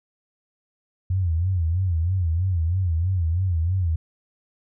sine tone with vibrato, 87.5 Hz, F2, 4 cents sharp, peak -19 dBFS, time 1.1-3.96 s, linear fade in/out 5 ms, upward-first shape sine, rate 3.1 Hz, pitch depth 150 cents each way, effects none

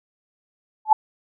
sine tone with exponential growth, 865 Hz, A5, 30 cents flat, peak -5 dBFS, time 0.85-0.93 s, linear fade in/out 5 ms, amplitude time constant 16 ms, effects none

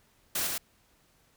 white noise with echo, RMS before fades -30 dBFS, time 0.35-0.47 s, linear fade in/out 5 ms, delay 110 ms, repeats 1, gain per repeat -3 dB, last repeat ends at 0.58 s, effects pink hiss -66 dBFS RMS until 1.36 s

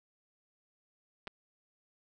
clicks, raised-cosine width 0.3 ms, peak -26 dBFS, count 2, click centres 1.272 / 1.277 s, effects none

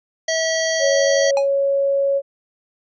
harmonic tone, 647 Hz, E5, 32 cents flat, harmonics 1 / 3 / 5 / 7 / 9 / 10, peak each -20 / -24 / -29 / -27 / -27 / -31 dBFS, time 0.28-1.31 s, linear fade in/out 5 ms
sine tone, 554.4 Hz, C#5, in tune, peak -15 dBFS, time 0.79-2.22 s, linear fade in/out 50 ms
square tone with exponential decay, 830 Hz, G#5, 1 cent flat, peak -18 dBFS, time 1.37-1.49 s, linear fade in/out 1 ms, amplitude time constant 24 ms
effects resampled to 16000 Hz

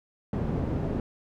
white low-pass noise, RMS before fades -29 dBFS, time 0.33-1 s, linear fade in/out 2 ms, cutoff 290 Hz, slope 12 dB/octave, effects none

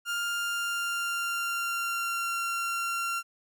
30% pulse tone with pitch glide, 1403 to 1374.9 Hz, F6 to F6, +8 to -27 cents, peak -26 dBFS, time 0.05-3.23 s, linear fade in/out 50 ms, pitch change -35 cents, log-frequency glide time 0.21-2.39 s, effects none

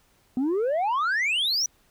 sine exponential sweep, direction up, 243.3 to 6040 Hz, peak -19 dBFS, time 0.37-1.66 s, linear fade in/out 2 ms, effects tanh soft clip ceiling -21 dBFS + pink hiss -63 dBFS RMS until 1.9 s

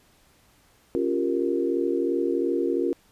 sine chord, G half-diminished seventh, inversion second, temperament equal, 277.2 / 349.2 / 392 / 466.2 Hz, Db4 / F4 / G4 / Bb4, 0 / 0 / 0 / 0 cents, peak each -28 / -25 / -30 / -28 dBFS, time 0.95-2.93 s, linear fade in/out 0 ms, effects pink hiss -60 dBFS RMS until 3.11 s + resampled to 32000 Hz

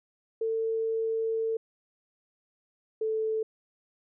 sine tone pair in turn, 448.3 / 439.3 Hz, A4 / A4, +32 / -3 cents, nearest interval unison, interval 35 cents, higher first, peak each -26 dBFS, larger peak neither, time 0.41-1.57 / 3.01-3.43 s, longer first, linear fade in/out 5 ms, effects none

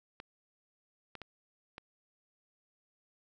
clicks, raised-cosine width 0.3 ms, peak -28 dBFS, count 4, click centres 0.201 / 1.153 / 1.217 / 1.781 s, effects none

